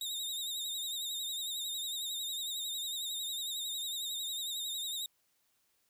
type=tone with vibrato; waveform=sawtooth; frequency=3729 Hz; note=A#7; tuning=in tune; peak=-33 dBFS; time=0.01-5.06 s; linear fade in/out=2 ms; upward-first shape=sine; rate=11 Hz; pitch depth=64 cents each way; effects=white hiss -75 dBFS RMS until 5.89 s